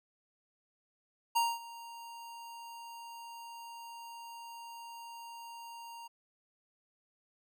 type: tone with ADSR envelope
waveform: square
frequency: 932.3 Hz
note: A#5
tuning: in tune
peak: -26 dBFS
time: 1.35-6.08 s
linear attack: 16 ms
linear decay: 220 ms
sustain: -20 dB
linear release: 14 ms
effects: none